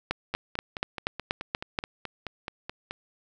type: two click trains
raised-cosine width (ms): 0.3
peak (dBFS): -10 / -18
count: 8 / 13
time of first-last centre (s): 0.11-1.789 / 0.34-2.91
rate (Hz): 4.17 / 4.67
effects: none